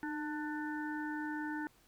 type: harmonic tone with a mistuned harmonic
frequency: 297 Hz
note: D4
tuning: 20 cents sharp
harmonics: 1 / 3 / 5 / 6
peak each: -38 / -44 / -44 / -47 dBFS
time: 0.03-1.67 s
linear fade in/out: 0 ms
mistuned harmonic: 1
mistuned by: +41 cents
effects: pink hiss -67 dBFS RMS until 1.87 s